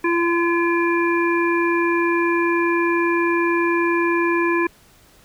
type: harmonic tone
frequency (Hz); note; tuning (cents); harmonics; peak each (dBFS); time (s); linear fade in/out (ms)
341.2; F4; -40; 1 / 3 / 5 / 7; -18 / -23 / -25 / -26; 0.04-4.67; 5
effects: pink hiss -52 dBFS RMS until 5.24 s